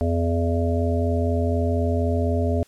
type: harmonic tone with a mistuned harmonic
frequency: 84.1 Hz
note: E2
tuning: 35 cents sharp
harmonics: 1 / 3 / 5 / 7 / 8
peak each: -21 / -26 / -28 / -29 / -30 dBFS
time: 0.01-2.63 s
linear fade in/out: 0 ms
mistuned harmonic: 1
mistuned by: +30 cents
effects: white hiss -56 dBFS RMS until 2.67 s + low-pass 10000 Hz 12 dB/octave